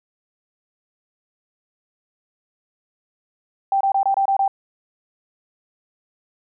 sine tone bursts, 784 Hz, G5, in tune, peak -15 dBFS, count 7, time 3.72-4.479 s, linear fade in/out 2 ms, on 87 ms, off 25 ms, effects none

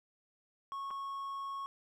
triangle tone with dropouts, 1100 Hz, C#6, 14 cents flat, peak -36 dBFS, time 0.72-1.66 s, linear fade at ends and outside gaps 0 ms, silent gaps 0.905-0.91 s, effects none

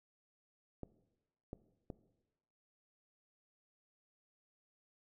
clicks, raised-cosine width 2 ms, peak -30 dBFS, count 3, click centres 0.833 / 1.531 / 1.902 s, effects noise-tail reverb RT60 1.0 s tail -17 dB re dry

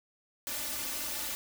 white noise with comb filter, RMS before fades -36 dBFS, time 0.47-1.35 s, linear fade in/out 0 ms, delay 3.4 ms, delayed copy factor +0.85, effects none

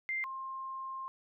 sine tone pair in turn, 2093 / 1060.2 Hz, C7 / C6, 0 / +23 cents, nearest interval octave, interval 1177 cents, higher first, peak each -32 / -38 dBFS, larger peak first, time 0.09-0.24 / 0.24-1.08 s, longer second, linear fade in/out 0 ms, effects none

